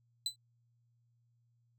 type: tone with exponential decay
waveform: 35% pulse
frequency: 4017 Hz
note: B7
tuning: 29 cents sharp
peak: -27 dBFS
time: 0.26-0.36 s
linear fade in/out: 2 ms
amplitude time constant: 21 ms
effects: added 118 Hz sine -70 dBFS peak until 1.78 s